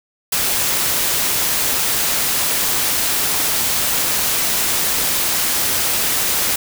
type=noise; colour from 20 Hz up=white; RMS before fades=-18 dBFS; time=0.32-6.56 s; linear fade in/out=5 ms; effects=none